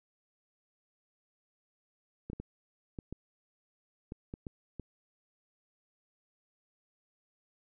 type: clicks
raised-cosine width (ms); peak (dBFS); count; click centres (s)
3; -27; 9; 2.3 / 2.332 / 2.4 / 2.988 / 3.126 / 4.121 / 4.339 / 4.468 / 4.797
effects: none